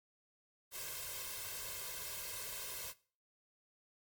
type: noise with comb filter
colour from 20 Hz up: white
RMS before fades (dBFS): -44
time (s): 0.71-2.94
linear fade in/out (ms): 50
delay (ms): 1.9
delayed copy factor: +0.95
effects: noise-tail reverb RT60 0.4 s tail -19 dB re dry + MP3 96 kbps